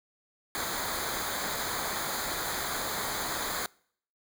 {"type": "noise with comb filter", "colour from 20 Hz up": "pink", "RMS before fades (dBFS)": -33, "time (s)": [0.55, 3.66], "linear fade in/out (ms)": 0, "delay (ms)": 0.36, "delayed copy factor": -0.8, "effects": ["noise-tail reverb RT60 0.6 s tail -25 dB re dry"]}